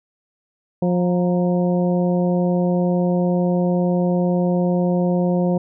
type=harmonic tone with a mistuned harmonic; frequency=177.8 Hz; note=F3; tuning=31 cents sharp; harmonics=1 / 2 / 3 / 4 / 5; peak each=-17 / -24 / -23 / -30 / -35 dBFS; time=0.82-5.58 s; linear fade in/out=5 ms; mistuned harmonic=5; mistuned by=+74 cents; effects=none